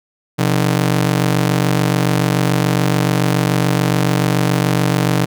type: ring-modulated tone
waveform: sawtooth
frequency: 149.6 Hz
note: D3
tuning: 32 cents sharp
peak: -6 dBFS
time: 0.38-5.26 s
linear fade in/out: 20 ms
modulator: 23.5 Hz
effects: none